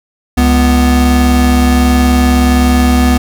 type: tone pair together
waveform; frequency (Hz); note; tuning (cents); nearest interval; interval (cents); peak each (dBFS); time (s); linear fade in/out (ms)
square; 69.28 / 246.9; C#2 / B3; 0 / 0; octave + minor seventh; 2200; -10; 0.37-3.18; 10
effects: none